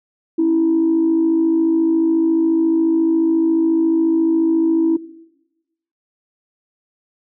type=tone pair together; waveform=sine; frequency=273.5 / 327.7 Hz; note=C#4 / E4; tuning=-23 / -10 cents; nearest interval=minor third; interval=313 cents; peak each=-22 / -12 dBFS; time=0.38-4.97 s; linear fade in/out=10 ms; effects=noise-tail reverb RT60 1.0 s tail -18 dB re dry + tanh soft clip ceiling -8 dBFS